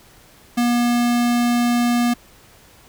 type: tone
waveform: square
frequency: 240 Hz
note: B3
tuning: 49 cents flat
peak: -16 dBFS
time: 0.57-2.14 s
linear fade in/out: 10 ms
effects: pink hiss -49 dBFS RMS until 2.88 s